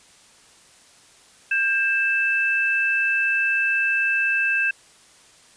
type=tone pair together; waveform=sine; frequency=1594 / 2637 Hz; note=G6 / E7; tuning=+28 / 0 cents; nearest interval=major sixth; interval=872 cents; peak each=-21 dBFS; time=1.51-4.71 s; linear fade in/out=5 ms; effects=white hiss -52 dBFS RMS until 5.56 s + resampled to 22050 Hz